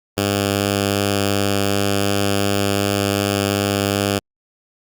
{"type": "tone with notch filter", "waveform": "5% pulse", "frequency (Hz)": 100.3, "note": "G2", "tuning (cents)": 40, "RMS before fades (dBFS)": -19, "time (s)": [0.17, 4.19], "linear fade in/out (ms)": 5, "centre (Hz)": 960, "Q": 1.2, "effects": ["Opus 48 kbps"]}